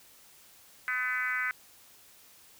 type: tone with frequency modulation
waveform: sine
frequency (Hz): 1760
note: A6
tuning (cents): 0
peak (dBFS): -28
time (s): 0.88-1.51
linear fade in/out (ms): 0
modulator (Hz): 249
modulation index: 1.8
effects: white hiss -57 dBFS RMS until 2.59 s